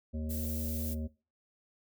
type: harmonic tone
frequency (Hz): 77.78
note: D#2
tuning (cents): 0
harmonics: 1 / 3 / 5 / 7 / 8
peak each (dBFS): -35 / -38 / -52 / -48 / -54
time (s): 0.13-1.08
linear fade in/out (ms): 20
type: noise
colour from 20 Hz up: violet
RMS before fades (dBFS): -41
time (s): 0.29-0.95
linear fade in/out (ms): 20
effects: noise-tail reverb RT60 0.3 s tail -19 dB re dry